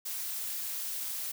blue noise with amplitude modulation, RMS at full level -34 dBFS, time 0.05-1.32 s, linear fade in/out 10 ms, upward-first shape sine, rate 278 Hz, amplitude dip 50%, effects none

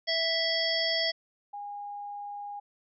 harmonic tone, 659.3 Hz, E5, in tune, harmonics 1 / 3 / 5 / 7 / 8, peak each -32 / -32 / -32 / -32 / -32 dBFS, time 0.07-1.12 s, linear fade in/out 20 ms
sine tone, 817 Hz, G#5, 29 cents flat, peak -36 dBFS, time 1.53-2.6 s, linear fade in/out 10 ms
effects none

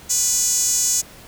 sawtooth tone with high-pass filter, 493.9 Hz, B4, in tune, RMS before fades -19 dBFS, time 0.09-1.02 s, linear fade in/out 20 ms, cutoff 6700 Hz, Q 5.7, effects pink hiss -43 dBFS RMS until 1.27 s

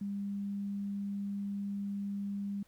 sine tone, 200.5 Hz, G3, 39 cents sharp, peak -34 dBFS, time 0.01-2.63 s, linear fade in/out 5 ms, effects pink hiss -68 dBFS RMS until 2.67 s

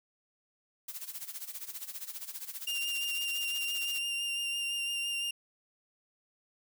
blue noise with tremolo, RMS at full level -39 dBFS, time 0.88-3.99 s, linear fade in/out 5 ms, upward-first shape sine, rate 15 Hz, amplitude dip 80%
40% pulse tone with vibrato, 2794 Hz, F7, in tune, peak -31 dBFS, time 2.67-5.31 s, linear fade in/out 5 ms, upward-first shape sine, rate 5.9 Hz, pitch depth 16 cents each way
effects none

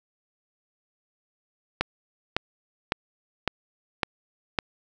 click train, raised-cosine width 0.3 ms, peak -6 dBFS, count 6, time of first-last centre 1.81-4.588 s, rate 1.8 Hz, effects none

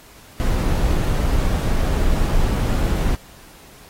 brown noise, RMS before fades -18 dBFS, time 0.4-3.15 s, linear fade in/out 0 ms, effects pink hiss -46 dBFS RMS until 3.89 s + AAC 48 kbps

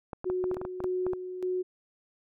clicks, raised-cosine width 1 ms, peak -22 dBFS, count 12, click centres 0.132 / 0.244 / 0.3 / 0.441 / 0.514 / 0.569 / 0.615 / 0.651 / 0.804 / 0.843 / 1.066 / 1.134 s
sine tone with tremolo, 366.6 Hz, F#4, 16 cents flat, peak -27 dBFS, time 0.25-1.63 s, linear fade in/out 20 ms, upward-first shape square, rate 1.7 Hz, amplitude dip 60%
effects none

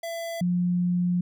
square / sine tone pair in turn, 670 / 177.46 Hz, E5 / F3, +28 / +28 cents, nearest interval octave + major seventh, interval 2300 cents, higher first, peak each -31 / -21 dBFS, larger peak second, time 0.03-0.41 / 0.41-1.21 s, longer second, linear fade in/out 5 ms, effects none

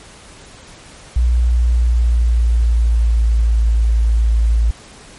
sine tone with pitch glide, 60.1 to 56.08 Hz, B1 to A1, -46 to +34 cents, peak -10 dBFS, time 1.16-4.71 s, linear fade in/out 5 ms, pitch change -120 cents, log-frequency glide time 1.39-3.5 s, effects pink hiss -40 dBFS RMS until 5.18 s + MP3 48 kbps

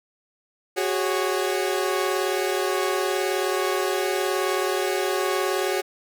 sawtooth chord, F# suspended second, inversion none, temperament equal with one note detuned, 370 / 409.1 / 554.4 Hz, F#4 / G#4 / C#5, 0 / -26 / 0 cents, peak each -21 / -23 / -25 dBFS, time 0.76-5.82 s, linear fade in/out 20 ms, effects none

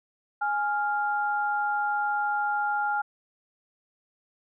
sine tone pair together, 830.6 / 1396.9 Hz, G#5 / F6, 0 / 0 cents, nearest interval major sixth, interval 900 cents, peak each -26 / -28 dBFS, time 0.41-3.02 s, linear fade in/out 10 ms, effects none

